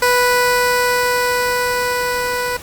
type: tone with level ramp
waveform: 15% pulse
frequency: 493.1 Hz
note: B4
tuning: 3 cents flat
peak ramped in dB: -5 to -12 dBFS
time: 0.02-2.57 s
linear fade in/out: 5 ms
effects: pink hiss -35 dBFS RMS until 2.62 s + Opus 48 kbps